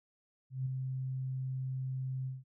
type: tone with ADSR envelope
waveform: sine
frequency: 130.81 Hz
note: C3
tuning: in tune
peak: -30 dBFS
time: 0.5-2.44 s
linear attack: 160 ms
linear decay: 6 ms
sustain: -4 dB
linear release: 180 ms
effects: none